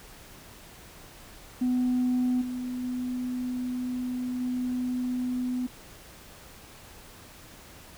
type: tone with level steps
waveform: sine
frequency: 250.3 Hz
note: B3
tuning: 23 cents sharp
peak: -21 / -30 / -28 / -26 dBFS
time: 1.61-5.67 s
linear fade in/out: 10 ms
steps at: 2.41 / 2.83 / 4.4 s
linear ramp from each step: 10 ms
effects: tanh soft clip ceiling -20 dBFS + pink hiss -49 dBFS RMS until 7.97 s